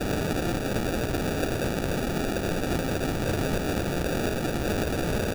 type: noise with sample-and-hold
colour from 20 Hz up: blue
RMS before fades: -27 dBFS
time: 0-5.34 s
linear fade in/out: 10 ms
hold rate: 1050 Hz
effects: none